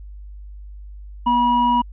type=tone pair together; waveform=triangle; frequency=241.8 / 967 Hz; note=B3 / B5; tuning=-36 / -37 cents; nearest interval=2 octaves; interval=2399 cents; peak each=-19 / -13 dBFS; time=1.26-1.82 s; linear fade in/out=10 ms; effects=added 50 Hz sine -34 dBFS peak until 1.92 s + resampled to 8000 Hz